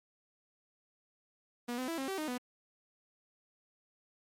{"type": "tone with pitch steps", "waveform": "sawtooth", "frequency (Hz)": [241.3, 255.8, 331.1, 268, 385.9, 308.2, 247.9], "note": ["B3", "C4", "E4", "C4", "G4", "D#4", "B3"], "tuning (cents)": [-40, -39, 8, 42, -27, -16, 7], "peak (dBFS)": -31, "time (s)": [1.68, 2.38], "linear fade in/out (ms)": 10, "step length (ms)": 100, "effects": ["MP3 64 kbps"]}